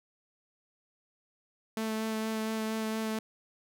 sawtooth tone with vibrato, 220 Hz, A3, in tune, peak -27 dBFS, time 1.77-3.19 s, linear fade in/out 2 ms, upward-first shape sine, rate 4.3 Hz, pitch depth 12 cents each way, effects none

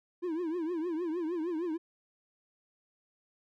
triangle tone with vibrato, 334.7 Hz, E4, 26 cents sharp, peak -29 dBFS, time 0.22-1.78 s, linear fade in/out 20 ms, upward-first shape triangle, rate 6.5 Hz, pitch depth 170 cents each way, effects none

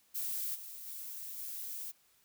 violet noise with level steps, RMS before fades -37 / -47 / -44 / -42 dBFS, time 0.14-1.92 s, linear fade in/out 20 ms, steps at 0.54 / 0.86 / 1.37 s, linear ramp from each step 20 ms, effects white hiss -69 dBFS RMS until 2.24 s

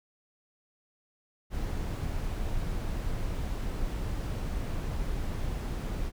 brown noise, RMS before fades -32 dBFS, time 1.5-6.12 s, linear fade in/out 50 ms, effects none

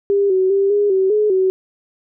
sine tone with pitch steps, 400.4 / 375.7 / 394.1 / 410.4 / 381 / 423.1 / 376.8 Hz, G4 / F#4 / G4 / G#4 / G4 / G#4 / F#4, +37 / +26 / +9 / -21 / -49 / +32 / +32 cents, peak -12 dBFS, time 0.1-1.5 s, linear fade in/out 0 ms, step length 200 ms, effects none

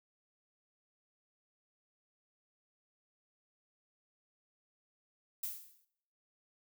violet noise with exponential decay, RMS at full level -36 dBFS, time 5.43-5.85 s, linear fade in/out 5 ms, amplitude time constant 91 ms, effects noise-tail reverb RT60 0.7 s tail -19 dB re dry

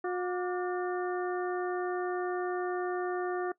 harmonic tone with a mistuned harmonic, 360 Hz, F#4, 47 cents flat, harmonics 1 / 2 / 3 / 4 / 5, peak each -31 / -37 / -41 / -43 / -45 dBFS, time 0.04-3.52 s, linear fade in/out 5 ms, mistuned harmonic 3, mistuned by +140 cents, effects noise-tail reverb RT60 0.1 s tail -20 dB re dry

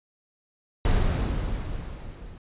brown noise with level ramp, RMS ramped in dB -19 to -43 dBFS, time 0.85-2.38 s, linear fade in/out 2 ms, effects resampled to 8000 Hz

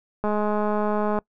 click train, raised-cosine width 1 ms, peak -12 dBFS, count 200, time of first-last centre 0.24-1.188 s, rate 210 Hz, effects noise-tail reverb RT60 0.1 s tail -24 dB re dry

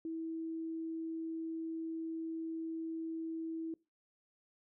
sine tone, 325.2 Hz, E4, 23 cents flat, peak -37 dBFS, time 0.05-3.74 s, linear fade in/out 2 ms, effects noise-tail reverb RT60 0.3 s tail -24 dB re dry

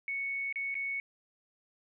sine tone with dropouts, 2217 Hz, C#7, in tune, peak -32 dBFS, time 0.08-1 s, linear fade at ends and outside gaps 1 ms, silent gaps 0.526-0.558 / 0.743-0.752 s, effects none

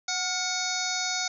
harmonic tone with a mistuned harmonic, 740 Hz, F#5, in tune, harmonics 1 / 2 / 3 / 5 / 6 / 7 / 8 / 9, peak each -35 / -35 / -35 / -35 / -35 / -35 / -35 / -35 dBFS, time 0.08-1.28 s, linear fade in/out 5 ms, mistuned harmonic 2, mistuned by -61 cents, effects none

